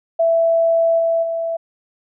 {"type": "tone with level steps", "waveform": "sine", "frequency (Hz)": 663, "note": "E5", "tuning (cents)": 10, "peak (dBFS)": [-12, -14, -19], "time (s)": [0.19, 1.57], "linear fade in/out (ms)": 10, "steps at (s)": [0.98, 1.22], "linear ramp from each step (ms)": 20, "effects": []}